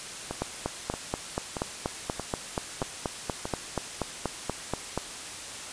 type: two click trains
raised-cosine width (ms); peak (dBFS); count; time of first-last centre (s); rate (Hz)
1; -17 / -13; 6 / 20; 0.31-3.455 / 0.42-4.976; 1.59 / 4.17
effects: white hiss -39 dBFS RMS until 5.72 s + resampled to 22050 Hz